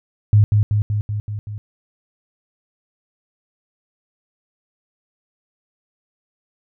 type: tone with echo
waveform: sine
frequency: 104.8 Hz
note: G#2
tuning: 16 cents sharp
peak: -8 dBFS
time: 0.33-0.44 s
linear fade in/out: 0 ms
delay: 190 ms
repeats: 6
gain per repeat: -3 dB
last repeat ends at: 1.58 s
effects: none